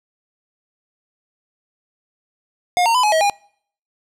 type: tone with pitch steps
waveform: square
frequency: 715 / 918 / 1003 / 844 / 639 / 812 Hz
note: F5 / A#5 / B5 / G#5 / D#5 / G#5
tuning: +41 / -27 / +26 / +28 / +46 / -39 cents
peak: -14 dBFS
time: 2.77-3.298 s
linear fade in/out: 0 ms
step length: 88 ms
effects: noise-tail reverb RT60 0.6 s tail -26 dB re dry + low-pass 10000 Hz 12 dB/octave